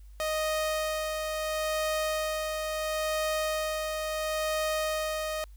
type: tone with tremolo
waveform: sawtooth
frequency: 622.3 Hz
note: D#5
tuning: in tune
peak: -23 dBFS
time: 0.2-5.44 s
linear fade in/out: 0 ms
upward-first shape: sine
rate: 0.73 Hz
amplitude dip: 35%
effects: added 50 Hz sine -46 dBFS peak until 5.56 s + white hiss -68 dBFS RMS until 5.56 s